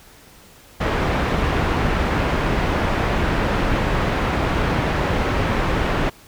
pink low-pass noise, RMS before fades -20 dBFS, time 0.8-6.1 s, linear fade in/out 10 ms, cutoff 2100 Hz, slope 12 dB/octave, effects pink hiss -47 dBFS RMS until 6.27 s

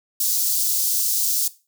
white high-pass noise, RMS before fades -21 dBFS, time 0.2-1.48 s, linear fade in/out 5 ms, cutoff 4700 Hz, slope 24 dB/octave, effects noise-tail reverb RT60 0.3 s tail -17 dB re dry

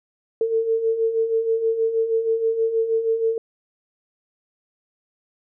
sine beating tone pair, 446 / 452.3 Hz, A4 / A4, +23 / +48 cents, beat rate 6.3 Hz, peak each -26 / -19 dBFS, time 0.41-3.38 s, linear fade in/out 2 ms, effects none

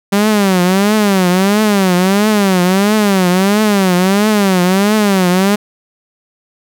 sawtooth tone with vibrato, 196 Hz, G3, in tune, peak -5 dBFS, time 0.12-5.56 s, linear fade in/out 10 ms, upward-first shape triangle, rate 1.5 Hz, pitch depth 190 cents each way, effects none

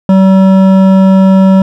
triangle tone with hard clipping, 191 Hz, G3, 45 cents flat, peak -4 dBFS, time 0.09-1.62 s, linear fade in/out 2 ms, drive 15 dB, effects none

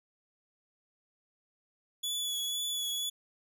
sawtooth tone with vibrato, 3412 Hz, G#7, 46 cents sharp, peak -29 dBFS, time 2.03-3.1 s, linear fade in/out 10 ms, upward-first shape sine, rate 2 Hz, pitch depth 21 cents each way, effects none

